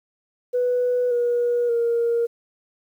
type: tone with pitch steps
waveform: sine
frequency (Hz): 493.9 / 480.9 / 468.3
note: B4 / B4 / A#4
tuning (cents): 0 / -46 / +8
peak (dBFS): -17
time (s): 0.53-2.27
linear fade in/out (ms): 20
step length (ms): 580
effects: tanh soft clip ceiling -14 dBFS + 9-bit